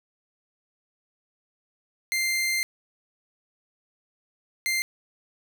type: tone bursts at uneven times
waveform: sawtooth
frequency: 2093 Hz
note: C7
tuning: in tune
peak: -20 dBFS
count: 2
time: 2.12-2.63 / 4.66-4.82 s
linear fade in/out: 0 ms
effects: none